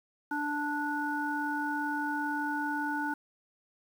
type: harmonic tone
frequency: 293.7 Hz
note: D4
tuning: in tune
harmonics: 1 / 3 / 5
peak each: -34 / -34 / -34 dBFS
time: 0.31-3.14 s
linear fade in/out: 5 ms
effects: 9-bit